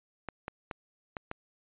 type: clicks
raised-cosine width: 0.5 ms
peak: -21 dBFS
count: 5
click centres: 0.287 / 0.481 / 0.712 / 1.168 / 1.314 s
effects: resampled to 8000 Hz